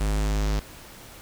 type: tone with low-pass filter sweep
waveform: square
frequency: 51.7 Hz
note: G#1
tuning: 7 cents flat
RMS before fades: -24 dBFS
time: 0-0.6 s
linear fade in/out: 10 ms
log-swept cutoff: 9800 to 5500 Hz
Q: 1.9
effects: pink hiss -45 dBFS RMS until 1.21 s